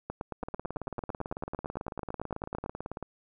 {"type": "two click trains", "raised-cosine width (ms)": 1, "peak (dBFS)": [-22, -20], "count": [48, 24], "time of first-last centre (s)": [[0.43, 3.027], [0.1, 2.661]], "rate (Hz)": [18.1, 8.98], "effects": []}